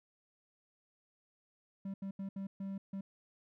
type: tone bursts at uneven times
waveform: triangle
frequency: 195 Hz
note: G3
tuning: 9 cents flat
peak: -36 dBFS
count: 6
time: 1.85-1.94 / 2.02-2.11 / 2.19-2.29 / 2.36-2.47 / 2.6-2.78 / 2.93-3.01 s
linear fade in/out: 5 ms
effects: none